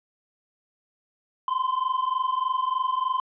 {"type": "tone pair together", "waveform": "triangle", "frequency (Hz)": [1021, 1044.3], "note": ["C6", "C6"], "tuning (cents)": [-43, -4], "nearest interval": "unison", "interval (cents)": 39, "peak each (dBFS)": -24, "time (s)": [1.48, 3.2], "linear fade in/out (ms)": 2, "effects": ["resampled to 8000 Hz"]}